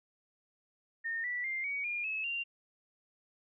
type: tone with pitch steps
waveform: sine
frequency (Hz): 1830 / 1961.3 / 2102 / 2253 / 2415 / 2588 / 2774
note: A#6 / B6 / C7 / C#7 / D7 / E7 / F7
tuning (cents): -32 / -13 / +7 / +28 / +48 / -32 / -12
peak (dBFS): -33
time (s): 1.04-2.44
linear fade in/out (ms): 20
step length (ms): 200
effects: none